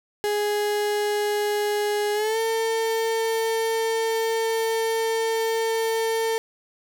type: tone with pitch glide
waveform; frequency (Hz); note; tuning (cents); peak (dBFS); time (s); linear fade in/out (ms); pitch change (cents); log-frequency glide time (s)
35% pulse; 415.4 to 450.4; G#4 to A4; 0 to +40; -20; 0.24-6.38; 0; +140; 2.14-2.38
effects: none